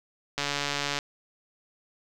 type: click train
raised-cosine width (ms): 0.2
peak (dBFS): -11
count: 88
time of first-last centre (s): 0.38-0.988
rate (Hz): 143
effects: none